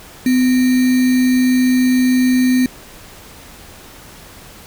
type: tone with sample-and-hold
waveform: sine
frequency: 253.4 Hz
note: B3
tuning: 45 cents sharp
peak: -10 dBFS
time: 0.26-2.66 s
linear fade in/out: 2 ms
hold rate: 2100 Hz
effects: pink hiss -39 dBFS RMS until 4.66 s